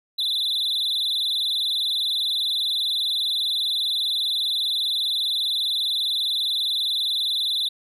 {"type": "tone with vibrato", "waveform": "triangle", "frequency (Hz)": 3748, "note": "A#7", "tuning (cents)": 9, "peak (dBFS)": -20, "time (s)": [0.18, 7.69], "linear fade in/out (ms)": 10, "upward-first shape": "sine", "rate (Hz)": 20, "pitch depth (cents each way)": 150, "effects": []}